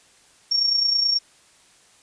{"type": "tone with amplitude modulation", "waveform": "sine", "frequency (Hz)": 5520, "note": "F8", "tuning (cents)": -21, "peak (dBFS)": -15, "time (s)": [0.51, 1.19], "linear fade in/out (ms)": 10, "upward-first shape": "sine", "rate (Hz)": 29.4, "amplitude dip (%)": 55, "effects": ["white hiss -55 dBFS RMS until 2.02 s", "resampled to 22050 Hz"]}